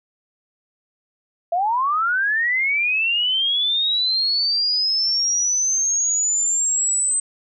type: linear sweep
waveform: sine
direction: up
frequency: 659.3 to 8200 Hz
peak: -17 dBFS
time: 1.52-7.2 s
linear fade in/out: 5 ms
effects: none